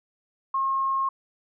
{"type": "tone", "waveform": "sine", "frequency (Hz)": 1077, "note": "C6", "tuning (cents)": 50, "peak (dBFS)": -22, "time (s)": [0.54, 1.09], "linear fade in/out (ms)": 5, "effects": []}